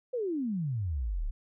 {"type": "exponential sweep", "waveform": "sine", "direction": "down", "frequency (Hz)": [523.3, 31.65], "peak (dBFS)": -29, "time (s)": [0.13, 1.31], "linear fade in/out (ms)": 10, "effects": []}